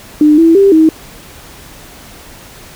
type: tone with pitch steps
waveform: sine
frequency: 301.2 / 329 / 394.7 / 317.5 Hz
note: D4 / E4 / G4 / D#4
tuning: +44 / -3 / +12 / +35 cents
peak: -3 dBFS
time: 0.21-0.89 s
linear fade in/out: 2 ms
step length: 170 ms
effects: pink hiss -35 dBFS RMS until 2.75 s